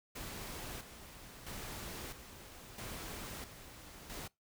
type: noise with tremolo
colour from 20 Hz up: pink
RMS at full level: -45 dBFS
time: 0.15-4.28 s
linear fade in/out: 10 ms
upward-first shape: square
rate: 0.76 Hz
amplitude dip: 60%
effects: noise-tail reverb RT60 0.2 s tail -23 dB re dry